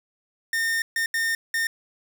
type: tone bursts at uneven times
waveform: 45% pulse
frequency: 1822 Hz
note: A#6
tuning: 40 cents flat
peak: -22 dBFS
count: 4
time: 0.53-0.82 / 0.96-1.06 / 1.14-1.35 / 1.54-1.67 s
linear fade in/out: 2 ms
effects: 9-bit